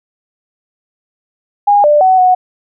sine tone with pitch steps, 817 / 593 / 750 / 736 Hz, G#5 / D5 / F#5 / F#5, -29 / +17 / +23 / -9 cents, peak -5 dBFS, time 1.67-2.35 s, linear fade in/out 10 ms, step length 170 ms, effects none

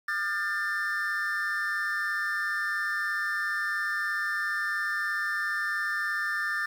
triangle tone cluster, 1207 / 1410 / 1603 / 1786 Hz, D6 / F6 / G6 / A6, +47 / +16 / +38 / +25 cents, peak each -34 / -34 / -36 / -27 dBFS, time 0.08-6.66 s, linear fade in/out 5 ms, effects 9-bit

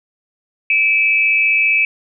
sine tone pair together, 2330 / 2585 Hz, D7 / E7, -14 / -34 cents, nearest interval major second, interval 180 cents, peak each -14 dBFS, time 0.7-1.85 s, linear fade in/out 2 ms, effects none

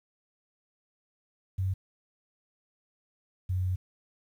sine tone pair in turn, 94.6 / 91.96 Hz, F#2 / F#2, +39 / -10 cents, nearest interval unison, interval 49 cents, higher first, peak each -26 / -26 dBFS, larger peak neither, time 1.58-1.74 / 3.49-3.76 s, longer second, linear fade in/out 10 ms, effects 10-bit

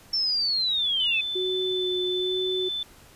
sine linear sweep, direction down, 5420 to 2508 Hz, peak -22 dBFS, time 0.13-1.21 s, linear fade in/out 5 ms
sine tone, 3520 Hz, A7, in tune, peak -27 dBFS, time 1-2.83 s, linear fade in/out 2 ms
sine tone with vibrato, 368.3 Hz, F#4, 8 cents flat, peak -26 dBFS, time 1.35-2.69 s, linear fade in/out 10 ms, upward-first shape sine, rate 1.1 Hz, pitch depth 18 cents each way
effects pink hiss -52 dBFS RMS until 3.15 s + resampled to 32000 Hz

